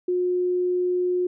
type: tone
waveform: sine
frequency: 360 Hz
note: F#4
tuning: 47 cents flat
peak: -20 dBFS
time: 0.08-1.27 s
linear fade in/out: 5 ms
effects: none